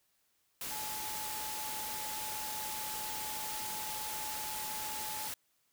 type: tone in noise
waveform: sine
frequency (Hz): 860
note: A5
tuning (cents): -40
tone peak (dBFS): -43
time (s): 0.71-5.28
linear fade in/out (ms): 2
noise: white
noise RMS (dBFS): -40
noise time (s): 0.61-5.34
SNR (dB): -6
effects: white hiss -75 dBFS RMS until 5.72 s